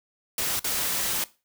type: noise with dropouts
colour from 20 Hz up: white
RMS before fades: -27 dBFS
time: 0.38-1.24 s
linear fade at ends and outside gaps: 2 ms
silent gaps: 0.594-0.643 s
effects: noise-tail reverb RT60 0.3 s tail -19 dB re dry